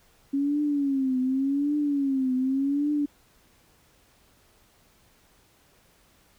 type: tone with vibrato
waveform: sine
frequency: 275 Hz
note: C#4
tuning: 14 cents flat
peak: -22 dBFS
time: 0.33-3.06 s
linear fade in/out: 10 ms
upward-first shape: triangle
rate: 0.87 Hz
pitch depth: 140 cents each way
effects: pink hiss -61 dBFS RMS until 6.38 s